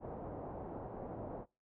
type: low-pass noise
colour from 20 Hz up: white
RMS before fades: -45 dBFS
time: 0-1.46 s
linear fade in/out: 50 ms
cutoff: 760 Hz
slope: 24 dB/octave
effects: noise-tail reverb RT60 0.3 s tail -25 dB re dry